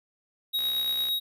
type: tone with tremolo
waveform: square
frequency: 3800 Hz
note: A#7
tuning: 33 cents sharp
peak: -25 dBFS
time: 0.53-1.2 s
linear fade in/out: 20 ms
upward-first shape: sine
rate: 8.8 Hz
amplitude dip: 25%
type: click train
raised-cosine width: 0.2 ms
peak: -25 dBFS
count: 32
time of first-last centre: 0.59-1.086 s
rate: 62.5 Hz
effects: none